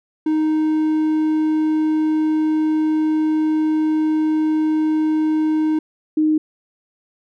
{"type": "tone pair in turn", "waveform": ["triangle", "sine"], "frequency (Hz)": [311.1, 309.3], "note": ["D#4", "D#4"], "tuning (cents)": [0, -10], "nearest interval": "unison", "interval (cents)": 10, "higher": "first", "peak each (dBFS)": [-13, -13], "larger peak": "neither", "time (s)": [[0.26, 5.79], [6.17, 6.38]], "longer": "first", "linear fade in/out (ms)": 5, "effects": []}